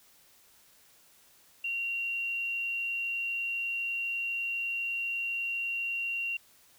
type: tone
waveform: sine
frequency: 2756 Hz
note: F7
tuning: 24 cents flat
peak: -30 dBFS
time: 1.64-6.37 s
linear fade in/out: 5 ms
effects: white hiss -61 dBFS RMS until 6.78 s